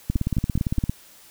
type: two click trains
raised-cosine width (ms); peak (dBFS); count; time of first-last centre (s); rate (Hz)
5; -10 / -10; 4 / 15; 0.16-0.785 / 0.1-0.895; 4.8 / 17.6
effects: white hiss -50 dBFS RMS until 1.3 s